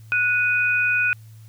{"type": "tone pair together", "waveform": "sine", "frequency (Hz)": [1466.8, 2489], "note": ["F#6", "D#7"], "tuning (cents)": [-15, 0], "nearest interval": "major sixth", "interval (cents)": 915, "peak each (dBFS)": -20, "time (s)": [0.12, 1.13], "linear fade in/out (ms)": 0, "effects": ["added 110 Hz sine -41 dBFS peak until 1.48 s", "white hiss -58 dBFS RMS until 1.48 s"]}